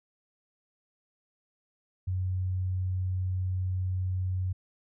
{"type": "tone", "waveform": "sine", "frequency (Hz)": 92.5, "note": "F#2", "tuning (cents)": 0, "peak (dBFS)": -27, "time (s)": [2.07, 4.53], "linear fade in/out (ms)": 10, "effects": []}